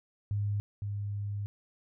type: tone pair in turn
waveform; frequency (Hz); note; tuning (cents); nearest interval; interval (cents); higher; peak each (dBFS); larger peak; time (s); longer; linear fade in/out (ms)
sine; 102.5 / 101.94; G#2 / G#2; -22 / -32; unison; 10; first; -28 / -32; first; 0.31-0.6 / 0.82-1.46; second; 0
effects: none